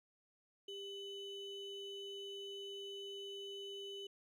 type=ring-modulated tone; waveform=triangle; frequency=1697 Hz; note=G#6; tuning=37 cents sharp; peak=-40 dBFS; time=0.68-4.07 s; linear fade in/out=5 ms; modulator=1300 Hz; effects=none